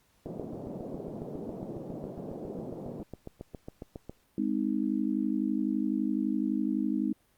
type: band-pass noise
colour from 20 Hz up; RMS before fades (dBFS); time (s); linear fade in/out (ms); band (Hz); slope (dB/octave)
pink; -40; 0.26-3.03; 0; 150 to 600; 24
type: click train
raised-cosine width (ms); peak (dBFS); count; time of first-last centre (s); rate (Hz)
2; -26; 29; 0.26-4.096; 7.3
type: chord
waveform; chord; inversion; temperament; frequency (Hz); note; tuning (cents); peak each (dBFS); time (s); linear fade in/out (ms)
sine; Ab major; none; just; 207.7 / 259.6 / 311.5; Ab3 / C4 / Eb4; 0 / -13 / +2; -31; 4.38-7.13; 2
effects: pink hiss -68 dBFS RMS until 7.37 s + Opus 48 kbps